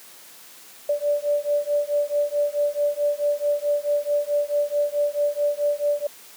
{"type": "beating tone pair", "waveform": "sine", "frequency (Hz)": [581, 585.6], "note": ["D5", "D5"], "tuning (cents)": [-19, -5], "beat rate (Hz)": 4.6, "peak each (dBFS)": -23, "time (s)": [0.89, 6.07], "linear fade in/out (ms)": 5, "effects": ["white hiss -46 dBFS RMS until 6.36 s", "high-pass 200 Hz 12 dB/octave"]}